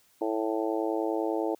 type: harmonic tone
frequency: 110 Hz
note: A2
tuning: in tune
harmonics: 3 / 4 / 5 / 6 / 7 / 8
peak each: -30 / -32 / -34 / -36 / -37 / -38 dBFS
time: 0.21-1.55 s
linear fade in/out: 5 ms
effects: white hiss -64 dBFS RMS until 1.59 s